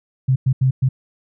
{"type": "tone bursts at uneven times", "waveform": "sine", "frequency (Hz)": 130.81, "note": "C3", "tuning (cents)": 0, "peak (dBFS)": -12, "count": 4, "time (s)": [[0.28, 0.36], [0.46, 0.53], [0.61, 0.71], [0.82, 0.89]], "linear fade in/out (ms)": 10, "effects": []}